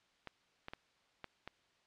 clicks, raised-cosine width 0.3 ms, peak -28 dBFS, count 5, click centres 0.273 / 0.684 / 0.735 / 1.243 / 1.476 s, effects white hiss -72 dBFS RMS until 1.86 s + low-pass 4000 Hz 12 dB/octave

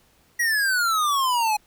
square exponential sweep, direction down, 1931 to 830.6 Hz, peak -20 dBFS, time 0.39-1.57 s, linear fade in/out 10 ms, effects pink hiss -60 dBFS RMS until 1.66 s

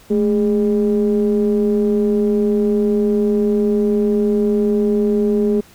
triangle ring-modulated tone, 98 Hz, G2, in tune, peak -8 dBFS, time 0.1-5.61 s, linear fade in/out 10 ms, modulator 314 Hz, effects pink hiss -47 dBFS RMS until 5.74 s

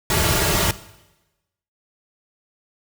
pink noise with comb filter, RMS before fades -19 dBFS, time 0.1-0.71 s, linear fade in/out 2 ms, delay 3.9 ms, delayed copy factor -0.85, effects noise-tail reverb RT60 1.0 s tail -17 dB re dry

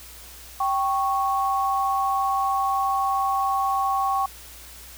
sine tone pair together, 781 / 1104 Hz, G5 / C#6, -7 / -7 cents, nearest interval tritone, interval 600 cents, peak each -23 dBFS, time 0.6-4.26 s, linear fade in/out 5 ms, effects added 60 Hz sine -47 dBFS peak until 4.97 s + white hiss -44 dBFS RMS until 4.97 s

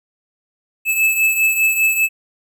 square beating tone pair, 2610 / 2615 Hz, E7 / E7, -18 / -15 cents, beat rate 5 Hz, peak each -15 / -21 dBFS, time 0.85-2.09 s, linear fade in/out 50 ms, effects none

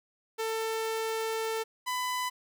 sawtooth tone pair in turn, 445.8 / 1000.8 Hz, A4 / B5, +23 / +23 cents, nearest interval octave + major second, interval 1400 cents, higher second, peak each -26 dBFS, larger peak neither, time 0.38-1.64 / 1.86-2.3 s, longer first, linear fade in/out 20 ms, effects none

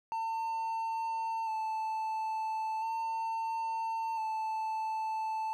triangle tone with vibrato, 890 Hz, A5, 20 cents sharp, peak -30 dBFS, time 0.12-5.53 s, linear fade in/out 0 ms, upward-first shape square, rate 0.37 Hz, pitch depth 21 cents each way, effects none

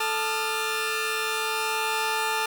20% pulse tone cluster, 439.8 / 880 / 1209 / 1398 Hz, A4 / A5 / D6 / F6, -1 / 0 / +50 / +1 cents, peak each -26 dBFS, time 0-2.46 s, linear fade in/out 5 ms, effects 7-bit

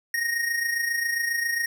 square tone with amplitude modulation, 1864.7 Hz, A#6, in tune, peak -22 dBFS, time 0.14-1.66 s, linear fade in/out 2 ms, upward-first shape sine, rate 27.4 Hz, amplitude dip 55%, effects none

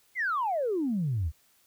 sine exponential sweep, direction down, 2174 to 70.3 Hz, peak -25 dBFS, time 0.15-1.32 s, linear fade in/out 50 ms, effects tanh soft clip ceiling -21 dBFS + white hiss -65 dBFS RMS until 1.66 s

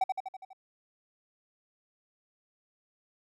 triangle tone with echo, 761 Hz, F#5, 48 cents sharp, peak -21 dBFS, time 0.01-0.04 s, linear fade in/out 5 ms, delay 82 ms, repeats 6, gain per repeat -4 dB, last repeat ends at 0.532 s, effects none

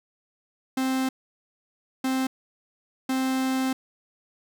45% pulse tone bursts at uneven times, 262 Hz, C4, 2 cents sharp, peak -23 dBFS, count 3, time 0.77-1.09 / 2.04-2.27 / 3.09-3.73 s, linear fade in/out 5 ms, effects none

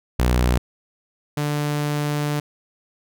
sawtooth tone pair in turn, 61.4 / 147.48 Hz, B1 / D3, -9 / +8 cents, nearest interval octave + minor third, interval 1517 cents, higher second, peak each -12 / -17 dBFS, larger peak first, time 0.19-0.58 / 1.37-2.4 s, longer second, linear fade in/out 5 ms, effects none

